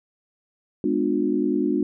sine chord, G# diminished seventh, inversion none, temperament just, 207.7 / 249.2 / 299 / 358.8 Hz, G#3 / B3 / D4 / F4, 0 / +16 / +31 / +47 cents, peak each -27 / -26 / -23 / -25 dBFS, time 0.84-1.83 s, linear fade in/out 2 ms, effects none

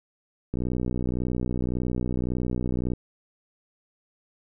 click train, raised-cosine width 3 ms, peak -15 dBFS, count 149, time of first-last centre 0.54-2.935 s, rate 61.8 Hz, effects none

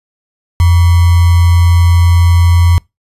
sine tone with sample-and-hold, 86 Hz, F2, 26 cents flat, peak -4 dBFS, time 0.6-2.78 s, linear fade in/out 0 ms, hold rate 1050 Hz, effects noise-tail reverb RT60 0.2 s tail -25 dB re dry + resampled to 32000 Hz

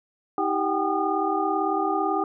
sine tone cluster, 318.9 / 391.5 / 761 / 799 / 1220 Hz, D#4 / G4 / F#5 / G5 / D#6, +43 / -2 / +48 / +33 / -34 cents, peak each -28 dBFS, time 0.38-2.24 s, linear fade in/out 2 ms, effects none

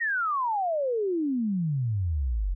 sine exponential sweep, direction down, 1915 to 42.5 Hz, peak -24 dBFS, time 0-2.55 s, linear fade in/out 20 ms, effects none

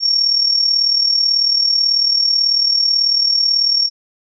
sine tone with amplitude modulation, 5510 Hz, F8, 24 cents flat, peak -9 dBFS, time 0-3.9 s, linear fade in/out 50 ms, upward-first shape sine, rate 38.2 Hz, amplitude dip 60%, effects none

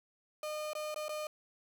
35% pulse tone with dropouts, 609 Hz, D#5, 37 cents flat, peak -35 dBFS, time 0.43-1.27 s, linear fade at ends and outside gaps 2 ms, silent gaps 0.733-0.751 / 0.944-0.96 / 1.083-1.092 s, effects none

